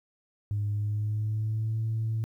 sine tone with pitch glide, 103.4 to 111.46 Hz, G#2 to A2, -7 to +23 cents, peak -25 dBFS, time 0.51-2.24 s, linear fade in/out 0 ms, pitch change +130 cents, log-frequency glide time 0.7-1.81 s, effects tanh soft clip ceiling -23 dBFS + 11-bit

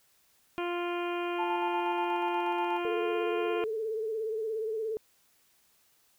harmonic tone, 349.2 Hz, F4, in tune, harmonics 1 / 2 / 3 / 4 / 5 / 6 / 7 / 8 / 9, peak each -32 / -38 / -39 / -42 / -49 / -51 / -42 / -47 / -50 dBFS, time 0.58-3.64 s, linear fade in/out 0 ms
sine tone with tremolo, 880 Hz, A5, in tune, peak -29 dBFS, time 1.38-2.79 s, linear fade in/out 20 ms, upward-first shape square, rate 8.3 Hz, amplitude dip 40%
sine tone with vibrato, 440 Hz, A4, in tune, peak -30 dBFS, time 2.85-4.97 s, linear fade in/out 0 ms, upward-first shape sine, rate 17 Hz, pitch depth 53 cents each way
effects white hiss -67 dBFS RMS until 6.18 s

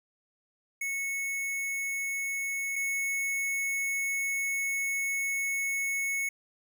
square tone pair in turn, 2203 / 2203 Hz, C#7 / C#7, -11 / -11 cents, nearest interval unison, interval 0 cents, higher neither, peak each -31 / -29 dBFS, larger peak second, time 0.81-2.76 / 2.76-6.29 s, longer second, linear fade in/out 5 ms, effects none

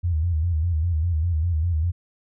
sine tone with vibrato, 82.41 Hz, E2, in tune, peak -19 dBFS, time 0.03-1.92 s, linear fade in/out 20 ms, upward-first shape square, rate 5 Hz, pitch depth 99 cents each way, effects none

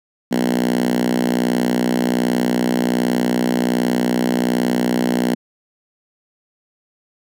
5% pulse tone with high-pass filter, 61.3 Hz, B1, 12 cents flat, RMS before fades -18 dBFS, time 0.31-5.35 s, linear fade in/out 10 ms, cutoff 220 Hz, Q 4.9, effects none

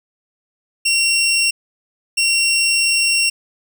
20% pulse tone pair in turn, 2739 / 2739 Hz, F7 / F7, -34 / -34 cents, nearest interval unison, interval 0 cents, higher neither, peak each -9 dBFS, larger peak neither, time 0.85-1.51 / 2.17-3.3 s, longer second, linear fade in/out 10 ms, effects none

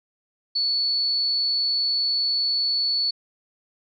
sine tone, 4435 Hz, C#8, in tune, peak -20 dBFS, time 0.55-3.11 s, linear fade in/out 10 ms, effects none

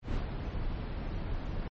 brown noise with ADSR envelope, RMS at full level -30 dBFS, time 0.02-1.68 s, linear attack 120 ms, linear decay 110 ms, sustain -5 dB, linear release 3 ms, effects low-pass 4000 Hz 12 dB/octave + MP3 32 kbps

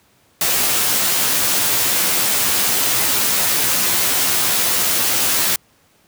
white noise with comb filter, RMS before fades -17 dBFS, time 0.41-5.56 s, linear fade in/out 2 ms, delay 13 ms, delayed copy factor -0.65, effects pink hiss -56 dBFS RMS until 6.07 s + high-pass 80 Hz 12 dB/octave

